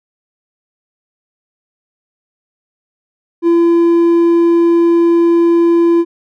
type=tone with hard clipping; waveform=sine; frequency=338.8 Hz; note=E4; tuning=48 cents sharp; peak=-8 dBFS; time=3.42-6.05 s; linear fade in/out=50 ms; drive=3 dB; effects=none